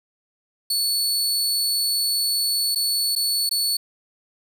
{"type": "tone with dropouts", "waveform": "sawtooth", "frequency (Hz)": 4435, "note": "C#8", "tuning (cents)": 0, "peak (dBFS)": -17, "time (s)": [0.7, 3.77], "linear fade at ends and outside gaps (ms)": 5, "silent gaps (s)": [[2.749, 2.757], [3.153, 3.161], [3.493, 3.511]], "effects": []}